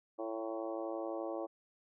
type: harmonic tone with a mistuned harmonic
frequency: 111.6 Hz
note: A2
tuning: 25 cents sharp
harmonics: 3 / 4 / 5 / 6 / 7 / 8 / 9 / 10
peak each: -41 / -46 / -41 / -46 / -47 / -53 / -54 / -52 dBFS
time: 0.18-1.47 s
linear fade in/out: 20 ms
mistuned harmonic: 7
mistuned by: -15 cents
effects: none